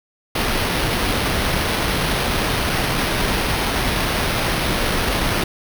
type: noise with sample-and-hold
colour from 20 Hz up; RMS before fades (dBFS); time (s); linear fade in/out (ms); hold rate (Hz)
pink; -20; 0.35-5.44; 5; 7350
effects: none